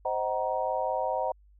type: chord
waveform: sine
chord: C half-diminished seventh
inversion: none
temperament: just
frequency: 523.3 / 627.9 / 753.5 / 941.9 Hz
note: C5 / Eb5 / Gb5 / Bb5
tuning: 0 / +16 / +31 / +18 cents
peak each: -32 dBFS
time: 0.05-1.32 s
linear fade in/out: 5 ms
effects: added 50 Hz sine -55 dBFS peak until 1.59 s